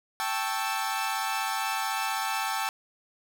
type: chord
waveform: sawtooth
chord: A dominant seventh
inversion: third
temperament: equal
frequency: 784 / 880 / 1108.7 / 1318.5 Hz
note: G5 / A5 / C#6 / E6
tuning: 0 / 0 / 0 / 0 cents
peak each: -29 / -28 / -33 / -30 dBFS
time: 0.2-2.69 s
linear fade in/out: 0 ms
effects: none